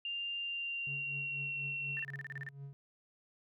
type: tone with pitch glide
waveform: sine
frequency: 2794 to 2724 Hz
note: F7 to F7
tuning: 0 to -44 cents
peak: -36 dBFS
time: 0.05-2.04 s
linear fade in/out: 2 ms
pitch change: -44 cents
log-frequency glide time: 0.39-1.61 s
type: tone with tremolo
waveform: triangle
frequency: 139.3 Hz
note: C#3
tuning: 9 cents sharp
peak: -40 dBFS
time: 0.87-2.73 s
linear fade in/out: 0 ms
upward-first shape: triangle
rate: 4.1 Hz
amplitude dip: 85%
type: tone bursts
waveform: sine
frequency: 1789 Hz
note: A6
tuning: 28 cents sharp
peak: -40 dBFS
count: 10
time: 1.97-2.488 s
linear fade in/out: 0 ms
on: 23 ms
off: 32 ms
effects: none